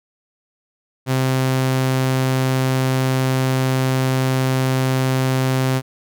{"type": "tone", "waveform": "sawtooth", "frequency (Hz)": 130.81, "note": "C3", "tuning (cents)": 0, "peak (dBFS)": -12, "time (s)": [1.06, 5.82], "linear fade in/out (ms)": 50, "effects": []}